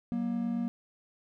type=tone pair together; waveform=triangle; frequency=188.3 / 237.2 Hz; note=F#3 / A#3; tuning=+31 / +30 cents; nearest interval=major third; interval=399 cents; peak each=-33 / -28 dBFS; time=0.12-0.68 s; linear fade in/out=0 ms; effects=none